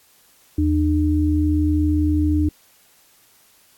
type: tone pair together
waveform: sine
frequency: 80.9 / 302.1 Hz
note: E2 / D4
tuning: -32 / +49 cents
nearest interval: octave + major seventh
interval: 2281 cents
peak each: -18 dBFS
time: 0.58-2.49 s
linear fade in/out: 5 ms
effects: white hiss -55 dBFS RMS until 3.77 s + AAC 64 kbps